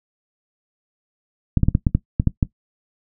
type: clicks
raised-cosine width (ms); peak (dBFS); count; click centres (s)
5; -3; 9; 1.573 / 1.633 / 1.685 / 1.751 / 1.868 / 1.95 / 2.199 / 2.273 / 2.428
effects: noise-tail reverb RT60 0.1 s tail -17 dB re dry